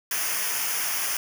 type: noise with comb filter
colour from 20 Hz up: white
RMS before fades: -27 dBFS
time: 0.11-1.17 s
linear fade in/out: 2 ms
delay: 0.25 ms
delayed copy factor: -0.75
effects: none